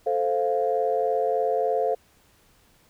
sine chord, F major, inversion first, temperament equal, 440 / 523.3 / 698.5 Hz, A4 / C5 / F5, 0 / 0 / 0 cents, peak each -25 dBFS, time 0.06-1.95 s, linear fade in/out 10 ms, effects tanh soft clip ceiling -11 dBFS + pink hiss -60 dBFS RMS until 2.89 s

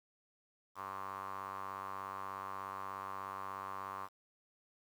sawtooth tone with band-pass filter, 96.7 Hz, G2, 23 cents flat, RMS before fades -44 dBFS, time 0.75-4.09 s, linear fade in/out 50 ms, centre 1100 Hz, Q 7, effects 10-bit

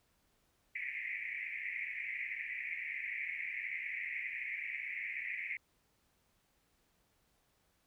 white band-pass noise, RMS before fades -41 dBFS, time 0.75-5.57 s, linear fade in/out 5 ms, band 1900 to 2400 Hz, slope 96 dB/octave, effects pink hiss -75 dBFS RMS until 7.86 s

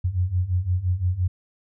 sine beating tone pair, 87.31 / 93.11 Hz, F2 / F#2, 0 / +11 cents, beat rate 5.8 Hz, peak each -25 / -22 dBFS, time 0.04-1.28 s, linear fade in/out 10 ms, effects none

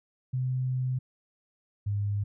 sine tone pair in turn, 128.4 / 101.96 Hz, C3 / G#2, -32 / -31 cents, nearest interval major third, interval 399 cents, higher first, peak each -26 dBFS, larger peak neither, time 0.33-0.99 / 1.86-2.24 s, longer first, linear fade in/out 10 ms, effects none

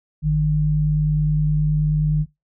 sine tone pair together, 50.43 / 151.6 Hz, G1 / D#3, +50 / -45 cents, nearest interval octave + perfect fifth, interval 1905 cents, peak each -23 / -16 dBFS, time 0.22-2.26 s, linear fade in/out 50 ms, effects noise-tail reverb RT60 0.2 s tail -21 dB re dry

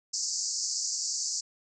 white band-pass noise, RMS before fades -32 dBFS, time 0.13-1.41 s, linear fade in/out 10 ms, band 4600 to 7500 Hz, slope 96 dB/octave, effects none

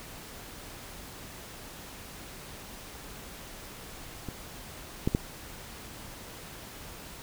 clicks, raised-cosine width 3 ms, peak -22 / -12 / -11 dBFS, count 3, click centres 4.287 / 5.075 / 5.149 s, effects pink hiss -45 dBFS RMS until 7.22 s

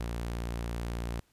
sawtooth tone, 58.27 Hz, A#1, in tune, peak -29 dBFS, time 0-1.2 s, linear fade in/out 5 ms, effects pink hiss -69 dBFS RMS until 1.32 s + resampled to 32000 Hz

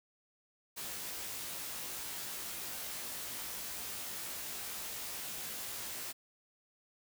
white noise with comb filter, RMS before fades -42 dBFS, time 0.76-6.13 s, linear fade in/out 20 ms, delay 18 ms, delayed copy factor +1, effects none

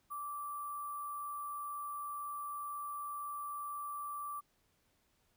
sine tone with sample-and-hold, 1166 Hz, D6, 13 cents flat, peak -39 dBFS, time 0.1-4.41 s, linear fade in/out 20 ms, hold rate 11025 Hz, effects pink hiss -75 dBFS RMS until 5.36 s

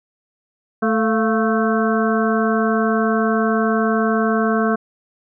harmonic tone with a mistuned harmonic, 220 Hz, A3, in tune, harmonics 1 / 2 / 3 / 5 / 6 / 7, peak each -18 / -21 / -23 / -25 / -26 / -26 dBFS, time 0.82-4.76 s, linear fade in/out 10 ms, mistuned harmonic 3, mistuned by +68 cents, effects none

